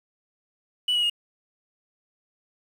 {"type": "tone with pitch steps", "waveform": "sine", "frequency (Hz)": [2960, 2909, 2859], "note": ["F#7", "F#7", "F7"], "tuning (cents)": [0, -30, 40], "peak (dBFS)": -18, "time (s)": [0.88, 1.099], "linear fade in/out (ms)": 5, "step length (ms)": 73, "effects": ["tanh soft clip ceiling -19 dBFS", "8-bit"]}